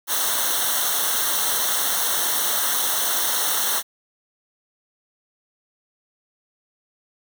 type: noise with comb filter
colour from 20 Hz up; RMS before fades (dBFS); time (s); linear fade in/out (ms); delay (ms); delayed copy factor
white; -22; 0.07-3.83; 50; 0.41; -0.95
effects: none